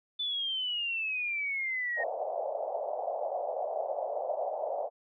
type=exponential sweep; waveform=sine; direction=down; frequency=3520 to 1845 Hz; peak=-30 dBFS; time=0.19-2.04 s; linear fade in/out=10 ms
type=band-pass noise; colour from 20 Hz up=pink; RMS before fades=-34 dBFS; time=1.96-4.9 s; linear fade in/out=50 ms; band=560 to 730 Hz; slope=48 dB/octave
effects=none